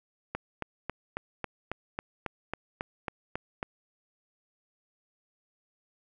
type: click train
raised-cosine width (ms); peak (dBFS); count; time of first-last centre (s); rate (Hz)
0.5; -17; 13; 0.35-3.629; 3.66
effects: none